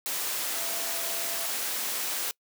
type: tone in noise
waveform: sine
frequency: 672 Hz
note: E5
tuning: 33 cents sharp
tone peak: -42 dBFS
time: 0.56-1.46 s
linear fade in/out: 0 ms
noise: white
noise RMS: -31 dBFS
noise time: 0.06-2.31 s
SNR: -14 dB
effects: noise-tail reverb RT60 0.1 s tail -25 dB re dry + high-pass 300 Hz 12 dB/octave